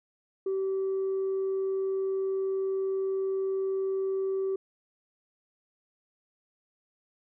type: tone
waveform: sine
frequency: 384.8 Hz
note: G4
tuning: 32 cents flat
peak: -25 dBFS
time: 0.46-4.56 s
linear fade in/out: 5 ms
effects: tanh soft clip ceiling -24 dBFS